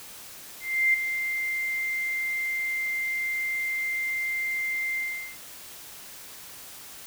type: tone with ADSR envelope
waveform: sine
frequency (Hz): 2093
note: C7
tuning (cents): 0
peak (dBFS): -17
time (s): 0.6-5.38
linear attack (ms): 340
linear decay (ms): 4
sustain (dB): -9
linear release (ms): 400
effects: white hiss -44 dBFS RMS until 7.06 s